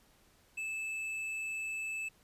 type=tone with hard clipping; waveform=sine; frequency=2622 Hz; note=E7; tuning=10 cents flat; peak=-37 dBFS; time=0.57-2.09 s; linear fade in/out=10 ms; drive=6 dB; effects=pink hiss -66 dBFS RMS until 2.23 s + resampled to 32000 Hz